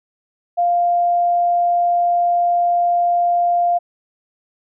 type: tone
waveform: sine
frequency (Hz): 698.5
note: F5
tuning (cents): 0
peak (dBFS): -13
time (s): 0.57-3.79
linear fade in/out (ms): 20
effects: none